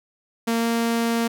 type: tone with pitch glide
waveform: sawtooth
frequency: 230 to 231.5 Hz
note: A#3 to A#3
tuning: -23 to -12 cents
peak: -16 dBFS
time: 0.47-1.28 s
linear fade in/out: 10 ms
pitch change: +11 cents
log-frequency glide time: 0.59-0.65 s
effects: none